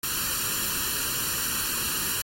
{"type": "noise with comb filter", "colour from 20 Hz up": "white", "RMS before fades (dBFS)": -28, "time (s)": [0.03, 2.22], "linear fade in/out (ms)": 5, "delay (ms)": 0.7, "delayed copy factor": 0.8, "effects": ["AAC 48 kbps"]}